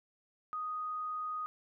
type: tone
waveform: sine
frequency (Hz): 1244.5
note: D#6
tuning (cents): 0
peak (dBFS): -35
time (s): 0.53-1.46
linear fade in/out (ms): 0
effects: none